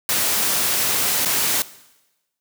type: noise with dropouts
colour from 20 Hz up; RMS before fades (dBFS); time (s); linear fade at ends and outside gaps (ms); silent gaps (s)
white; -20; 0.09-1.62; 1; 1.25-1.257
effects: noise-tail reverb RT60 1.0 s tail -18 dB re dry + high-pass 100 Hz 12 dB/octave